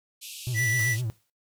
pink band-pass noise, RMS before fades -41 dBFS, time 0.21-1.02 s, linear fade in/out 20 ms, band 2500 to 14000 Hz, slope 96 dB/octave
triangle tone with vibrato, 117.7 Hz, A#2, 17 cents sharp, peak -25 dBFS, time 0.47-1.1 s, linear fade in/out 0 ms, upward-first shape sine, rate 7.8 Hz, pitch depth 140 cents each way
square tone, 1967 Hz, B6, 7 cents flat, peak -25 dBFS, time 0.54-0.97 s, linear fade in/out 50 ms
white noise with exponential decay, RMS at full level -37 dBFS, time 0.79-1.3 s, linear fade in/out 2 ms, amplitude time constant 110 ms
effects noise-tail reverb RT60 0.2 s tail -19 dB re dry

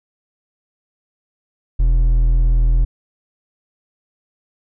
triangle tone with hard clipping, 41.2 Hz, E1, in tune, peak -12 dBFS, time 1.79-2.85 s, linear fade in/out 10 ms, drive 8 dB, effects none

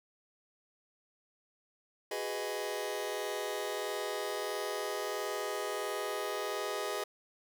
sawtooth chord, G# minor seventh, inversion third, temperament just, 373.8 / 415.3 / 498.4 / 623 Hz, F#4 / G#4 / B4 / D#5, +18 / 0 / +16 / +2 cents, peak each -39 / -34 / -37 / -36 dBFS, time 2.11-7.04 s, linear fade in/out 5 ms, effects none

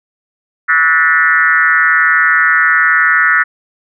sine tone with frequency modulation, 1618 Hz, G#6, 46 cents flat, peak -7 dBFS, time 0.68-3.44 s, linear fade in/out 20 ms, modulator 159 Hz, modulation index 2.1, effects none

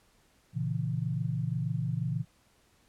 sine chord, A# diminished, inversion none, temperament equal, 116.54 / 138.59 / 164.81 Hz, A#2 / C#3 / E3, 0 / 0 / 0 cents, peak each -33 dBFS, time 0.53-2.25 s, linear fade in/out 50 ms, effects pink hiss -66 dBFS RMS until 2.88 s + low-pass 12000 Hz 12 dB/octave

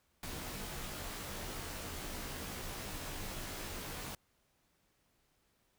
pink noise with comb filter, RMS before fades -43 dBFS, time 0.23-4.15 s, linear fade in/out 2 ms, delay 18 ms, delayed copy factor -0.9, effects pink hiss -75 dBFS RMS until 5.78 s

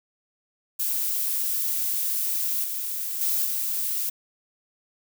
violet noise with level steps, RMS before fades -26 / -30 / -24 / -27 dBFS, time 0.79-4.1 s, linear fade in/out 10 ms, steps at 2.64 / 3.21 / 3.45 s, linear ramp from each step 2 ms, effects none

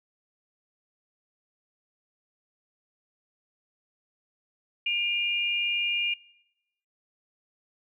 sine tone pair together, 2412 / 2822 Hz, D7 / F7, +46 / +17 cents, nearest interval minor third, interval 271 cents, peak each -27 / -27 dBFS, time 4.86-6.14 s, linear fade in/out 5 ms, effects noise-tail reverb RT60 0.9 s tail -23 dB re dry

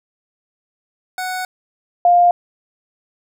25% pulse / sine tone pair in turn, 740 / 703 Hz, F#5 / F5, 0 / +11 cents, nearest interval minor second, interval 89 cents, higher first, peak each -18 / -8 dBFS, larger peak second, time 1.18-1.45 / 2.05-2.31 s, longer first, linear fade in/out 2 ms, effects none

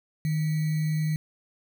sine tone with sample-and-hold, 155.56 Hz, D#3, in tune, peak -23 dBFS, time 0.25-1.16 s, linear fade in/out 0 ms, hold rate 2100 Hz, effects none

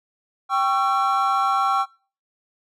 triangle chord, C# diminished, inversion second, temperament equal with one note detuned, 784 / 1108.7 / 1346.2 Hz, G5 / C#6 / E6, 0 / 0 / +36 cents, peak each -20 dBFS, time 0.49-1.86 s, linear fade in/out 50 ms, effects noise-tail reverb RT60 0.4 s tail -24 dB re dry + tanh soft clip ceiling -7 dBFS

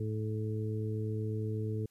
harmonic tone, 108.3 Hz, A2, 27 cents flat, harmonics 1 / 2 / 3 / 4, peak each -33 / -42 / -43 / -40 dBFS, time 0-1.86 s, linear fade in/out 5 ms, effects white hiss -73 dBFS RMS until 1.9 s + resampled to 32000 Hz

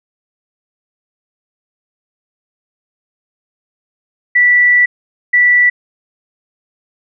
sine tone bursts at uneven times, 1962 Hz, B6, 12 cents flat, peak -6 dBFS, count 2, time 4.35-4.86 / 5.33-5.7 s, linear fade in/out 10 ms, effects none

